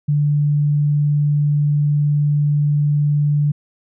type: tone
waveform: sine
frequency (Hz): 146.83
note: D3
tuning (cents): 0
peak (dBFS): -13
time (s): 0.08-3.52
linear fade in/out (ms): 10
effects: none